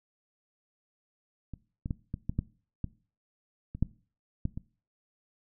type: clicks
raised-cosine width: 5 ms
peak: -27 / -22 / -19 / -21 / -18 / -15 / -19 / -26 / -13 / -17 / -24 dBFS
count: 11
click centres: 1.537 / 1.859 / 1.908 / 2.141 / 2.295 / 2.39 / 2.843 / 3.75 / 3.826 / 4.454 / 4.575 s
effects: noise-tail reverb RT60 0.4 s tail -20 dB re dry